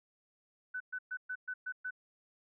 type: tone bursts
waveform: sine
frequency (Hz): 1500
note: F#6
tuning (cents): +23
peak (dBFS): -36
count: 7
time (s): 0.74-1.908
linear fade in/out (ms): 10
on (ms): 64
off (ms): 120
effects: none